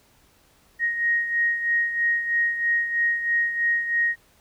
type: beating tone pair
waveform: sine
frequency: 1873 / 1876.1 Hz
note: A#6 / A#6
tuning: +8 / +11 cents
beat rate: 3.1 Hz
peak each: -21 / -28 dBFS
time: 0.79-4.16 s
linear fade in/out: 50 ms
effects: pink hiss -59 dBFS RMS until 4.4 s